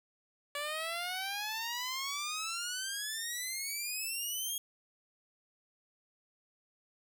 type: exponential sweep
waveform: 10% pulse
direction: up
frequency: 572 to 3298 Hz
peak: -27 dBFS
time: 0.55-4.58 s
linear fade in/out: 2 ms
effects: none